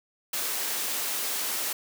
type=high-pass noise; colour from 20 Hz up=white; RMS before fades=-30 dBFS; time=0.33-1.73 s; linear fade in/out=5 ms; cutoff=290 Hz; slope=12 dB/octave; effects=none